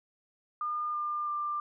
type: tone with pitch steps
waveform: sine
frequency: 1211 / 1199.9 / 1188.8 Hz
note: D#6 / D6 / D6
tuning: -47 / +37 / +21 cents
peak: -30 dBFS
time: 0.61-1.6 s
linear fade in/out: 2 ms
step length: 330 ms
effects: none